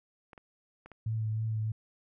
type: clicks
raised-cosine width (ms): 0.5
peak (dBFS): -34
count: 4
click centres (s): 0.332 / 0.378 / 0.86 / 0.917
type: tone with vibrato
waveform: sine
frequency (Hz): 110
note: A2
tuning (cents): 0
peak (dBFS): -29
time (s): 1.06-1.72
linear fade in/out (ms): 5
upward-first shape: triangle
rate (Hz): 3.2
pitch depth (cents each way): 25
effects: none